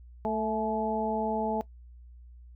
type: harmonic tone with a mistuned harmonic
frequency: 220 Hz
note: A3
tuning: in tune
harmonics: 1 / 2 / 3 / 4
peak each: -32 / -32 / -32 / -32 dBFS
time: 0.25-1.61 s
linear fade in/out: 0 ms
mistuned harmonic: 4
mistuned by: -45 cents
effects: noise-tail reverb RT60 0.1 s tail -19 dB re dry + added 60 Hz sine -47 dBFS peak until 2.55 s